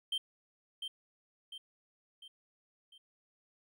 triangle tone with echo, 3136 Hz, G7, in tune, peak -30 dBFS, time 0.12-0.18 s, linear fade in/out 5 ms, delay 700 ms, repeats 4, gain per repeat -6 dB, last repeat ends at 2.98 s, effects none

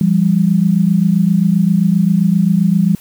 sine tone pair together, 170.9 / 198.5 Hz, F3 / G3, -37 / +22 cents, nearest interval minor third, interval 259 cents, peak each -12 dBFS, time 0.01-2.95 s, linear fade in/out 2 ms, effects white hiss -43 dBFS RMS until 3 s

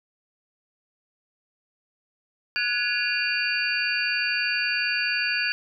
sine tone cluster, 1472 / 1684 / 2432 / 2762 / 4605 Hz, F#6 / G#6 / D#7 / F7 / D8, -9 / +24 / -40 / -20 / -35 cents, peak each -29 dBFS, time 2.56-5.52 s, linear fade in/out 0 ms, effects none

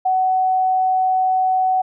sine tone, 749 Hz, F#5, 21 cents sharp, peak -14 dBFS, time 0.05-1.82 s, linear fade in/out 10 ms, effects none

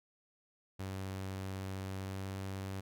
sawtooth tone with pitch glide, 95.7 to 96.48 Hz, G2 to G2, -41 to -27 cents, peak -35 dBFS, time 0.79-2.81 s, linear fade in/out 10 ms, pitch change +14 cents, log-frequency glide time 1.91-2.3 s, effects none

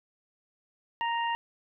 harmonic tone, 932.3 Hz, A#5, in tune, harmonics 1 / 2 / 3, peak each -28 / -35 / -37 dBFS, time 1.01-1.35 s, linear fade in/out 0 ms, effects none

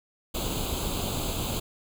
pink noise with comb filter, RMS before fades -30 dBFS, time 0.34-1.6 s, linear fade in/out 10 ms, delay 0.27 ms, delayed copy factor +0.85, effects none

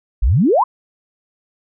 sine exponential sweep, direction up, 43.65 to 1108.7 Hz, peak -10 dBFS, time 0.22-0.64 s, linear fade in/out 10 ms, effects none

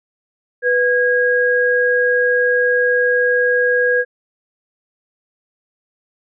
sine tone pair together, 493.9 / 1639.4 Hz, B4 / G#6, 0 / -23 cents, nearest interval octave + major sixth, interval 2077 cents, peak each -15 dBFS, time 0.62-4.05 s, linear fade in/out 50 ms, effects none

